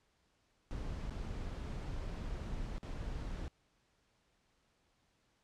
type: noise with dropouts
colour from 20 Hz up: brown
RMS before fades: -41 dBFS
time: 0.71-3.48 s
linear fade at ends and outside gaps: 0 ms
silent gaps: 1.097-1.107 / 2.781-2.83 s
effects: pink hiss -75 dBFS RMS until 5.43 s + low-pass 7000 Hz 12 dB/octave